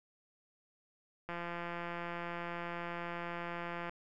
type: click train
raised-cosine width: 0.5 ms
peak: -26 dBFS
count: 449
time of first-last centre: 1.29-3.895 s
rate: 172 Hz
effects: none